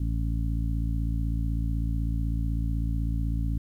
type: harmonic tone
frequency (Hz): 56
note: A1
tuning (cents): +31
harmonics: 1 / 2 / 3 / 4 / 5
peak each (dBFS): -26 / -31 / -36 / -40 / -38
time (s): 0-3.58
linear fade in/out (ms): 5
effects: 10-bit